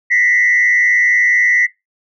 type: tone with frequency modulation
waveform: sine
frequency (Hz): 1975.5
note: B6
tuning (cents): 0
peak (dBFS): -9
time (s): 0.1-1.67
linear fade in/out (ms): 20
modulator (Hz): 104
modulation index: 0.84
effects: noise-tail reverb RT60 0.2 s tail -21 dB re dry + tanh soft clip ceiling -5 dBFS